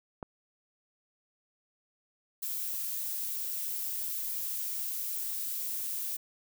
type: click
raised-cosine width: 1 ms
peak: -24 dBFS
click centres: 0.228 s
type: noise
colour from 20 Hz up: violet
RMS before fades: -35 dBFS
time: 2.42-6.17 s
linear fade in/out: 10 ms
effects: none